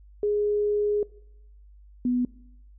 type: tone pair in turn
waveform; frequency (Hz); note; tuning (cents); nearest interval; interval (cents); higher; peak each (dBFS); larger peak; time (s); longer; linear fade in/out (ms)
sine; 415.3 / 247.3; G#4 / B3; 0 / +3; major sixth; 897; first; -21; neither; 0.23-1.03 / 2.05-2.25; first; 2
effects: noise-tail reverb RT60 0.8 s tail -22 dB re dry + added 50 Hz sine -48 dBFS peak until 2.78 s